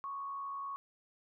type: tone with frequency modulation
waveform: sine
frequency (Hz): 1108.7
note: C#6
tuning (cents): 0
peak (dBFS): -38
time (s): 0.04-0.76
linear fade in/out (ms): 0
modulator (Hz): 76.4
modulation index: 0.38
effects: none